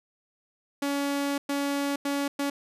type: tone bursts at uneven times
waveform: sawtooth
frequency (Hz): 282.2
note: C#4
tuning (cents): +31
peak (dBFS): -22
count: 4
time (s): 0.82-1.38 / 1.49-1.96 / 2.05-2.28 / 2.39-2.5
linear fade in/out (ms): 5
effects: resampled to 32000 Hz